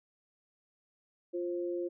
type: tone pair together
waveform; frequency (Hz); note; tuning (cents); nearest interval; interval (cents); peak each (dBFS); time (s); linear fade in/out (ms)
sine; 349.2 / 529.3; F4 / C5; 0 / +20; perfect fifth; 720; -33 / -39; 1.33-1.89; 20
effects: none